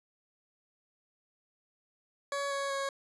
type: tone with pitch steps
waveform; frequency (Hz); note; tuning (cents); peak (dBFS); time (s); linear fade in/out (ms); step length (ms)
20% pulse; 562 / 555.9 / 549.8; C#5 / C#5 / C#5; +24 / +5 / -14; -27; 2.32-2.89; 2; 190
effects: resampled to 22050 Hz